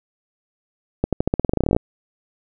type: accelerating click train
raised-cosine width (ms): 2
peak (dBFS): -4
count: 18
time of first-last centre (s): 1.04-1.765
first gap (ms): 87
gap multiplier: 0.9
effects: none